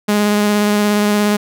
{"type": "tone with vibrato", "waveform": "sawtooth", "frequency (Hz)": 207.7, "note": "G#3", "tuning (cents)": 0, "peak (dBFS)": -8, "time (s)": [0.08, 1.37], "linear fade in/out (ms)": 10, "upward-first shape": "square", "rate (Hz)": 17, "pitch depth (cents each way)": 10, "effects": []}